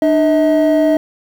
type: tone pair together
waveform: triangle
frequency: 300.4 / 638 Hz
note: D4 / D#5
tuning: +39 / +43 cents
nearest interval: octave + minor second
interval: 1304 cents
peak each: -10 dBFS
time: 0.02-0.97 s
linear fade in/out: 2 ms
effects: tanh soft clip ceiling -1 dBFS + 7-bit